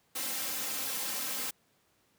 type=noise with comb filter; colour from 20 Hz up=white; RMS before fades=-35 dBFS; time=0.15-1.51 s; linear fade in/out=10 ms; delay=3.8 ms; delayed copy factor=+0.9; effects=pink hiss -70 dBFS RMS until 2.18 s + high-pass 100 Hz 12 dB/octave